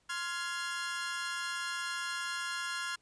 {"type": "chord", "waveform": "sawtooth", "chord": "F minor", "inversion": "second", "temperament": "equal with one note detuned", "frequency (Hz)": [1046.5, 1396.9, 1679.6], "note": ["C6", "F6", "Ab6"], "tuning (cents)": [0, 0, 19], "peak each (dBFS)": [-38, -34, -36], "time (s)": [0.09, 2.96], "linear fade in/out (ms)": 10, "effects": ["pink hiss -72 dBFS RMS until 3.01 s", "resampled to 22050 Hz"]}